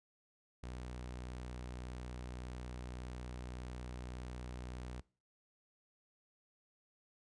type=tone; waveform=sawtooth; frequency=61.74 Hz; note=B1; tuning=in tune; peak=-40 dBFS; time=0.63-5.01 s; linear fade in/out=5 ms; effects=noise-tail reverb RT60 0.4 s tail -23 dB re dry + resampled to 22050 Hz